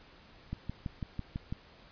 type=click train; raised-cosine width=5 ms; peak=-23 dBFS; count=7; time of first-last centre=0.53-1.525 s; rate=6.03 Hz; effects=pink hiss -57 dBFS RMS until 1.91 s + resampled to 11025 Hz